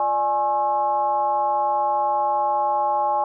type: tone with frequency modulation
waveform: sine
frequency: 838 Hz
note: G#5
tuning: 15 cents sharp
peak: -18 dBFS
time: 0-3.24 s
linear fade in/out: 2 ms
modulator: 243 Hz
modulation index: 0.8
effects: none